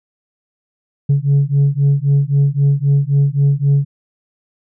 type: beating tone pair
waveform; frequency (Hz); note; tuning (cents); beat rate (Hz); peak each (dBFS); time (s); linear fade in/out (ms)
sine; 139 / 142.8; C#3 / D3; +5 / -48; 3.8; -12; 1.09-3.85; 10
effects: tanh soft clip ceiling -7 dBFS